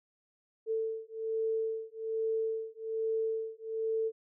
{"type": "beating tone pair", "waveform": "sine", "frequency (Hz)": [444.4, 445.6], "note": ["A4", "A4"], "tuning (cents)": [17, 22], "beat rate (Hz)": 1.2, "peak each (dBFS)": [-34, -34], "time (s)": [0.66, 4.12], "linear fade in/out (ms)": 50, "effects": []}